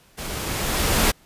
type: noise with level ramp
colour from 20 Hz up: pink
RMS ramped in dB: -32 to -17 dBFS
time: 0.17-1.12 s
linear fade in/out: 20 ms
effects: pink hiss -55 dBFS RMS until 1.25 s + resampled to 32000 Hz